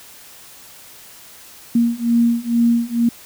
sine beating tone pair, 233.4 / 235.6 Hz, A#3 / A#3, +2 / +19 cents, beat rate 2.2 Hz, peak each -17 / -16 dBFS, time 1.75-3.09 s, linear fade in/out 5 ms, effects white hiss -42 dBFS RMS until 3.25 s

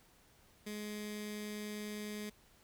15% pulse tone with notch filter, 210 Hz, G#3, 19 cents sharp, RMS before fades -43 dBFS, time 0.66-2.3 s, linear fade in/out 10 ms, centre 770 Hz, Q 0.57, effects pink hiss -66 dBFS RMS until 2.63 s

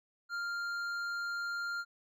triangle tone with hard clipping, 1396.9 Hz, F6, in tune, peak -36 dBFS, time 0.29-1.85 s, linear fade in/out 50 ms, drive 11 dB, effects none

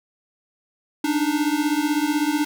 square beating tone pair, 290.4 / 306.4 Hz, D4 / D#4, -19 / -27 cents, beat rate 16 Hz, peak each -23 dBFS, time 1.04-2.45 s, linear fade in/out 5 ms, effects none

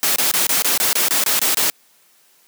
white noise bursts, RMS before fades -17 dBFS, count 11, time 0.03-1.7 s, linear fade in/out 0 ms, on 130 ms, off 24 ms, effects white hiss -55 dBFS RMS until 2.47 s + high-pass 200 Hz 12 dB/octave

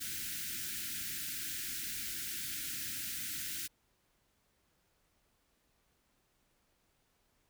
white band-stop noise, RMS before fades -40 dBFS, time 0-3.68 s, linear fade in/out 20 ms, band 350 to 1400 Hz, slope 96 dB/octave, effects pink hiss -75 dBFS RMS until 7.49 s

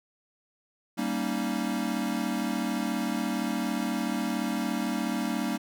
square chord, Eb dominant seventh, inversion first, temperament equal, 196 / 233.1 / 277.2 / 311.1 Hz, G3 / Bb3 / Db4 / Eb4, 0 / 0 / 0 / 0 cents, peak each -34 / -32 / -35 / -35 dBFS, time 0.97-5.58 s, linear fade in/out 20 ms, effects none

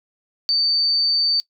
sine tone, 4579 Hz, D8, 45 cents flat, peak -16 dBFS, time 0.49-1.4 s, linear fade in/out 0 ms, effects noise-tail reverb RT60 0.1 s tail -20 dB re dry

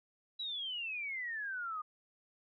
sine exponential sweep, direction down, 3952 to 1210 Hz, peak -37 dBFS, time 0.39-1.82 s, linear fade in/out 10 ms, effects none

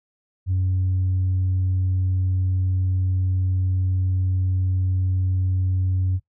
sine tone, 92.8 Hz, F#2, 6 cents sharp, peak -17 dBFS, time 0.46-6.2 s, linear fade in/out 50 ms, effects noise-tail reverb RT60 0.1 s tail -17 dB re dry + tanh soft clip ceiling -16 dBFS

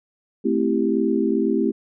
sine chord, A minor seventh, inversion none, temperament equal, 220 / 261.6 / 329.6 / 392 Hz, A3 / C4 / E4 / G4, 0 / 0 / 0 / 0 cents, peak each -23 dBFS, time 0.44-1.72 s, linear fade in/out 20 ms, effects none

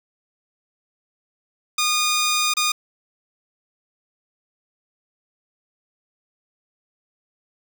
10% pulse tone with dropouts, 1224 Hz, D#6, 29 cents flat, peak -10 dBFS, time 1.78-2.72 s, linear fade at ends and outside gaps 5 ms, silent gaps 2.538-2.568 s, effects none

